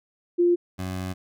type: tone pair in turn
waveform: sine / 20% pulse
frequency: 349.2 / 92.92 Hz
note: F4 / F#2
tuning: 0 / +8 cents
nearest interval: octave + major seventh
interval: 2292 cents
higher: first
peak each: -16 / -24 dBFS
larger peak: first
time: 0.38-0.56 / 0.78-1.14 s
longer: second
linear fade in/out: 20 ms
effects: none